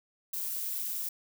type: noise with amplitude modulation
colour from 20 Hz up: violet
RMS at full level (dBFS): -32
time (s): 0.33-1.09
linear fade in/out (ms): 5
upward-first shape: sine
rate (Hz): 179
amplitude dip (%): 60
effects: none